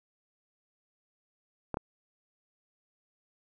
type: clicks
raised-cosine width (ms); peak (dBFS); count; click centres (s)
1; -18; 2; 1.743 / 1.771
effects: none